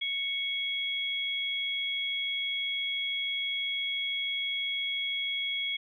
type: tone pair together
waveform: sine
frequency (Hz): 2217 / 3322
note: C#7 / G#7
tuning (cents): 0 / 0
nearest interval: perfect fifth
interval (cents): 700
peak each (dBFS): -33 / -31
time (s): 0.01-5.77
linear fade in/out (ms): 10
effects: none